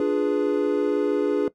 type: chord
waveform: triangle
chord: D diminished seventh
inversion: none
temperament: equal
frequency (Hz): 293.7 / 349.2 / 415.3 / 493.9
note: D4 / F4 / Ab4 / Cb5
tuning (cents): 0 / 0 / 0 / 0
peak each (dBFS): -22 / -26 / -21 / -26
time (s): 0-1.48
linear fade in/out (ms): 2
effects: noise-tail reverb RT60 0.1 s tail -17 dB re dry